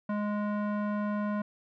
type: tone with low-pass filter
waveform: square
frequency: 207.9 Hz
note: G#3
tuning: 2 cents sharp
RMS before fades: -31 dBFS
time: 0.09-1.42 s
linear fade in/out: 5 ms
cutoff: 1300 Hz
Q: 1.6
effects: none